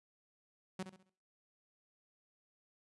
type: tone with echo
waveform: sawtooth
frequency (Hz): 187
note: F#3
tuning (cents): +19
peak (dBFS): -34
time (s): 0.79-0.83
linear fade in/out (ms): 5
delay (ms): 67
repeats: 4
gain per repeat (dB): -9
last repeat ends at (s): 1.098
effects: noise-tail reverb RT60 0.5 s tail -21 dB re dry + resampled to 24000 Hz